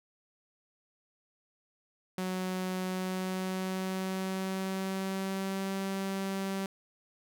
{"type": "tone with pitch glide", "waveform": "sawtooth", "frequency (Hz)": [185.3, 193.73], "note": ["F#3", "G3"], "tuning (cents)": [3, -20], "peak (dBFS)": -28, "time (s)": [2.18, 6.66], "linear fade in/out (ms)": 2, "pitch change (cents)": 77, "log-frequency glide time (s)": [2.85, 5.76], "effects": []}